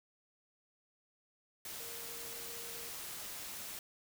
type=tone in noise; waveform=sine; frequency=466.2 Hz; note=A#4; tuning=in tune; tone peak=-54 dBFS; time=1.8-2.89 s; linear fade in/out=2 ms; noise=white; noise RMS=-45 dBFS; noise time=1.65-3.79 s; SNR=-12 dB; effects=none